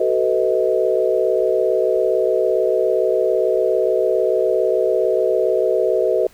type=tone cluster; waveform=sine; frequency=376.5 / 443.4 / 501 / 633 Hz; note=F#4 / A4 / B4 / D#5; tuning=+30 / +13 / +25 / +30 cents; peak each=-20 dBFS; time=0-6.27 s; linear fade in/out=5 ms; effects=pink hiss -50 dBFS RMS until 6.33 s